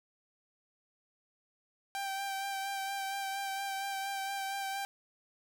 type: tone with vibrato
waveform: sawtooth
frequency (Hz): 784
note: G5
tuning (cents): 0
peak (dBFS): -31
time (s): 1.95-4.85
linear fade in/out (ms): 0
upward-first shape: sine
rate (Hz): 4.3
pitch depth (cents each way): 20
effects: none